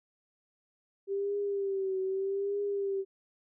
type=tone with vibrato; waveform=sine; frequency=392 Hz; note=G4; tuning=in tune; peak=-29 dBFS; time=1.07-3.05 s; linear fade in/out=50 ms; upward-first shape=triangle; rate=0.81 Hz; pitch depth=68 cents each way; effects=none